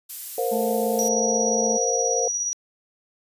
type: noise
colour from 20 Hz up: violet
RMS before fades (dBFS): -31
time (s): 0.09-1.09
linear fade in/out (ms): 10
type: chord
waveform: sine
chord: Bb suspended second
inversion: none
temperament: equal with one note detuned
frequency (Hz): 466.2 / 523.3 / 712.3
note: Bb4 / C5 / F5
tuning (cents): 0 / 0 / +34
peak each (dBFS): -25 / -26 / -28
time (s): 0.38-2.28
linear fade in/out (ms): 2
type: harmonic tone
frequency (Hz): 220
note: A3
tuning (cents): 0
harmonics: 1 / 2 / 3 / 4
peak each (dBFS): -27 / -33 / -36 / -38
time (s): 0.51-1.78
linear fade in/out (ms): 20
type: tone with tremolo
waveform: sine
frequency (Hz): 5800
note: F#8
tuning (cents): -35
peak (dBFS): -22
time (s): 0.99-2.53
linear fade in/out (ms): 0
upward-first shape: square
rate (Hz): 17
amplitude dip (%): 30
effects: resampled to 32000 Hz